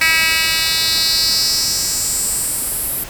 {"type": "tone with high-pass filter sweep", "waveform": "10% pulse", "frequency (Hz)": 322.9, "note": "E4", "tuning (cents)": -36, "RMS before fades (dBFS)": -17, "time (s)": [0.01, 3.04], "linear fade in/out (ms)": 5, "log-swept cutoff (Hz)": [2300, 12000], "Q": 3.1, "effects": ["pink hiss -32 dBFS RMS until 3.09 s"]}